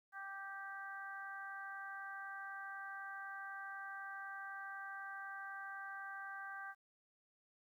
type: harmonic tone with a mistuned harmonic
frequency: 392 Hz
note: G4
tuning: in tune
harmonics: 2 / 3 / 4 / 5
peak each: -52 / -52 / -47 / -59 dBFS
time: 0.12-6.75 s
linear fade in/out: 50 ms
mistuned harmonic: 5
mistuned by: -16 cents
effects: 13-bit